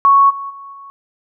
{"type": "tone with level steps", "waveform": "sine", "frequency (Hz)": 1108.7, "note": "C#6", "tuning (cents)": 0, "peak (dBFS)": [-6, -23, -31, -33], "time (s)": [0.05, 0.9], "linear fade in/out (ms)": 0, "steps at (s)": [0.29, 0.49, 0.72], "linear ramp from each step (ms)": 20, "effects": []}